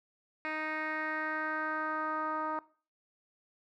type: tone with low-pass filter sweep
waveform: 10% pulse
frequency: 311.1 Hz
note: D#4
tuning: in tune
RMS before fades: -35 dBFS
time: 0.45-2.59 s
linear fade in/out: 0 ms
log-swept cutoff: 2400 to 1100 Hz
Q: 3.2
effects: noise-tail reverb RT60 0.4 s tail -20 dB re dry

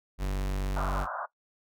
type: tone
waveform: 45% pulse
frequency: 48 Hz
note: G1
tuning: 36 cents flat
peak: -28 dBFS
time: 0.18-1.07 s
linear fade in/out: 50 ms
type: band-pass noise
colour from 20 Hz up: white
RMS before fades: -35 dBFS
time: 0.76-1.26 s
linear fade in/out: 10 ms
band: 560 to 1500 Hz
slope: 96 dB/octave
effects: noise-tail reverb RT60 0.1 s tail -17 dB re dry

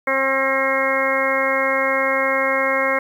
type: harmonic tone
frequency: 268.3 Hz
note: C4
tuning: 44 cents sharp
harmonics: 1 / 2 / 3 / 4 / 5 / 6 / 7 / 8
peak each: -30 / -21 / -31 / -24 / -27 / -28 / -25 / -22 dBFS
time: 0.07-2.99 s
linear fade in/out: 5 ms
effects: 8-bit

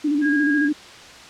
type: tone with vibrato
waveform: sine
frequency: 293.7 Hz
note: D4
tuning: in tune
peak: -17 dBFS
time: 0.04-0.73 s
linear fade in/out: 10 ms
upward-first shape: square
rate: 14 Hz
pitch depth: 52 cents each way
type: tone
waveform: sine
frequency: 1635 Hz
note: G#6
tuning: 28 cents flat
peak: -21 dBFS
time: 0.21-0.7 s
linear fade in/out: 50 ms
effects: white hiss -41 dBFS RMS until 1.29 s + low-pass 5000 Hz 12 dB/octave

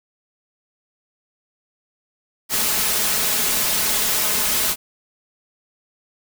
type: noise with comb filter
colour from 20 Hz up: white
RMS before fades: -20 dBFS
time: 2.49-4.76 s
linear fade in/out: 50 ms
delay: 4.7 ms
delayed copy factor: +0.5
effects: none

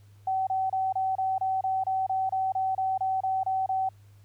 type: tone bursts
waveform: sine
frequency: 762 Hz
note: G5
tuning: 49 cents flat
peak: -24 dBFS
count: 16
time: 0.27-3.89 s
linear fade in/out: 5 ms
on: 200 ms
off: 28 ms
effects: added 101 Hz sine -51 dBFS peak until 4.24 s + pink hiss -66 dBFS RMS until 4.24 s

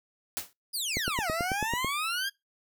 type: noise with exponential decay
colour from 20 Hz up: white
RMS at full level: -29 dBFS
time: 0.37-0.53 s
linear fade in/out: 0 ms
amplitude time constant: 33 ms
type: exponential two-way sweep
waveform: 20% pulse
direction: down then up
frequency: 5100 to 622.3 to 1652 Hz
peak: -24 dBFS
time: 0.73-2.3 s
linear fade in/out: 20 ms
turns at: 1.3 s
type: click train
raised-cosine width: 2 ms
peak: -18 dBFS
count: 9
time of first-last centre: 0.97-1.846 s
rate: 9.13 Hz
effects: noise-tail reverb RT60 0.2 s tail -24 dB re dry

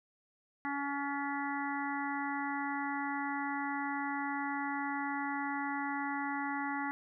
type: harmonic tone with a mistuned harmonic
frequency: 281.8 Hz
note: C#4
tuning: 29 cents sharp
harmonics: 1 / 3 / 4 / 5 / 6 / 7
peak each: -38 / -38 / -43 / -43 / -44 / -42 dBFS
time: 0.65-6.91 s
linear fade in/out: 0 ms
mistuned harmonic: 6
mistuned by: +27 cents
effects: none

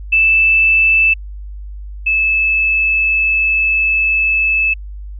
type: tone pair in turn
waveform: sine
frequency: 2637 / 2613 Hz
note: E7 / E7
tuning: 0 / -16 cents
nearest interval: unison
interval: 16 cents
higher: first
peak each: -8 / -11 dBFS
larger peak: first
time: 0.12-1.14 / 2.06-4.74 s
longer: second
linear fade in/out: 10 ms
effects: added 50 Hz sine -26 dBFS peak until 5.19 s

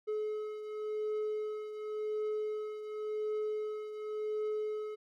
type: beating tone pair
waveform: triangle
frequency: 426.9 / 427.81 Hz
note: G#4 / A4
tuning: +48 / -49 cents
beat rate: 0.91 Hz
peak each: -33 / -40 dBFS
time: 0.07-4.96 s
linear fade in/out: 20 ms
effects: none

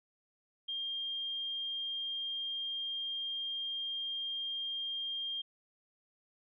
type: tone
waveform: sine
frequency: 3207 Hz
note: G7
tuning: 39 cents sharp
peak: -35 dBFS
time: 0.68-5.42 s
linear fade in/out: 10 ms
effects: none

